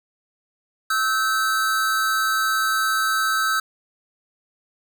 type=tone pair together; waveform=square; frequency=1300 / 1542.8 Hz; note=E6 / G6; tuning=-24 / -28 cents; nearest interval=minor third; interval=296 cents; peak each=-22 / -23 dBFS; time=0.9-3.6 s; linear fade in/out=5 ms; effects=none